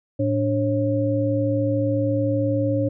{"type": "tone cluster", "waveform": "sine", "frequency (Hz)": [110.8, 291.6, 543], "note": ["A2", "D4", "C#5"], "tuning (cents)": [13, -12, -36], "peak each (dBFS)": -23, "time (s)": [0.19, 2.89], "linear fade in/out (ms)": 10, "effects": []}